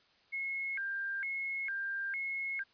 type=tone with vibrato; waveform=sine; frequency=1859 Hz; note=A#6; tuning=5 cents flat; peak=-34 dBFS; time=0.32-2.64 s; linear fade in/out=20 ms; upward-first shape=square; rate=1.1 Hz; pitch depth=270 cents each way; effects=white hiss -67 dBFS RMS until 2.73 s + resampled to 11025 Hz